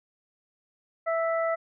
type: harmonic tone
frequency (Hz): 659.3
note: E5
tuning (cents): 0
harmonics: 1 / 2 / 3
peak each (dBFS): -25 / -31 / -35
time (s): 1.06-1.56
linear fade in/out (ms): 20
effects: none